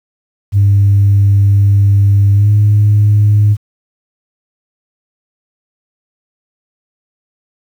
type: tone with pitch glide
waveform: sine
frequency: 100.1 to 104.23 Hz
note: G2 to G#2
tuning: +37 to +7 cents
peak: -4 dBFS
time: 0.52-3.57 s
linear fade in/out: 50 ms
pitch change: +70 cents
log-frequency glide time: 2.33-2.49 s
effects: tanh soft clip ceiling -2 dBFS + 7-bit